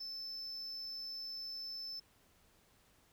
sine tone, 5274 Hz, E8, in tune, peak -39 dBFS, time 0-2 s, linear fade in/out 10 ms, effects tanh soft clip ceiling -41 dBFS + pink hiss -69 dBFS RMS until 3.12 s

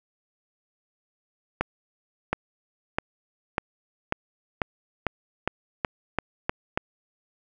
accelerating click train, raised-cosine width 0.5 ms, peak -8 dBFS, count 12, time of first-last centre 1.61-6.775 s, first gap 720 ms, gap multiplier 0.91, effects none

